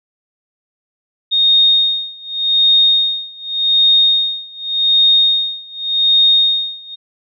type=tone with tremolo; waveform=sine; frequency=3700 Hz; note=A#7; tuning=14 cents flat; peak=-7 dBFS; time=1.31-6.96 s; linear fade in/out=20 ms; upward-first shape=sine; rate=0.86 Hz; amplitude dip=95%; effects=none